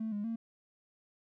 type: tone with pitch steps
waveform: triangle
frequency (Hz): 221.1 / 205.9 / 227.8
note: A3 / G#3 / A#3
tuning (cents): +9 / -15 / -40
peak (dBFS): -30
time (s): 0-0.36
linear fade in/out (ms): 10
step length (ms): 120
effects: tanh soft clip ceiling -30 dBFS